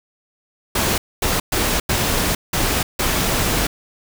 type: noise bursts at uneven times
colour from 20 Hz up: pink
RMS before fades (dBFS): -19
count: 6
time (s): 0.75-0.98 / 1.22-1.4 / 1.52-1.8 / 1.89-2.35 / 2.53-2.83 / 2.99-3.67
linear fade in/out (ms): 5
effects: none